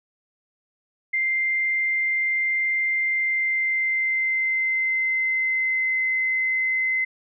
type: tone with pitch glide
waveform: sine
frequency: 2093 to 2055 Hz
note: C7 to C7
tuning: 0 to -32 cents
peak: -20 dBFS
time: 1.13-7.05 s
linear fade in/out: 10 ms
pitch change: -32 cents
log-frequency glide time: 3.05-6.03 s
effects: none